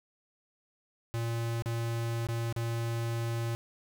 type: tone with dropouts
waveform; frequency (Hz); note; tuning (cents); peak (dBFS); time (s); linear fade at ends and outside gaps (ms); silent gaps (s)
square; 116; A#2; -8; -31; 1.14-3.55; 0; 1.622-1.659 / 2.269-2.287 / 2.526-2.563
effects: none